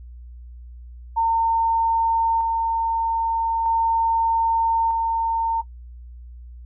sine tone with tremolo, 910 Hz, A#5, 42 cents flat, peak -16 dBFS, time 1.16-5.62 s, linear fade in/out 20 ms, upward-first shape square, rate 0.4 Hz, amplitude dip 25%, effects noise-tail reverb RT60 0.1 s tail -19 dB re dry + added 60 Hz sine -37 dBFS peak until 6.65 s

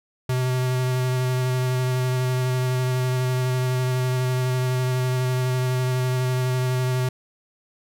square tone with vibrato, 127.5 Hz, C3, 44 cents flat, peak -21 dBFS, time 0.29-7.09 s, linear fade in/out 5 ms, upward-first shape square, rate 12 Hz, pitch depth 10 cents each way, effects none

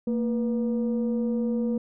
sine tone pair together, 229.4 / 486.1 Hz, A#3 / B4, -28 / -28 cents, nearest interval octave + minor second, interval 1300 cents, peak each -23 / -29 dBFS, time 0.07-1.78 s, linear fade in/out 5 ms, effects tanh soft clip ceiling -18 dBFS

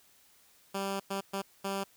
10% pulse tone bursts at uneven times, 196 Hz, G3, in tune, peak -24 dBFS, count 4, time 0.74-1 / 1.1-1.21 / 1.33-1.42 / 1.64-1.84 s, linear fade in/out 10 ms, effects white hiss -63 dBFS RMS until 1.96 s

